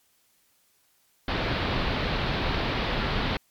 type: low-pass noise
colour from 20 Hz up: pink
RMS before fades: -27 dBFS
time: 1.28-3.37 s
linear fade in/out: 2 ms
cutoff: 4400 Hz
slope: 48 dB/octave
effects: white hiss -66 dBFS RMS until 3.5 s + MP3 96 kbps